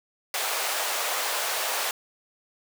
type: high-pass noise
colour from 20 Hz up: pink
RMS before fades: -28 dBFS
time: 0.34-1.91 s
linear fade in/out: 2 ms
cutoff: 560 Hz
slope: 24 dB/octave
effects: none